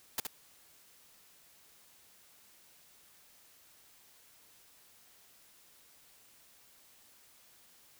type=noise with echo; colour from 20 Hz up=white; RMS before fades=-33 dBFS; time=0.18-0.2 s; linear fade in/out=2 ms; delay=69 ms; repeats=1; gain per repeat=-5 dB; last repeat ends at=0.269 s; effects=white hiss -62 dBFS RMS until 7.99 s